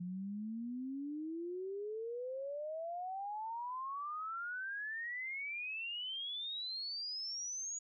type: exponential sweep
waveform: sine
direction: up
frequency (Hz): 174.61 to 6820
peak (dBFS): -39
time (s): 0-7.79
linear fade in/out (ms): 10
effects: none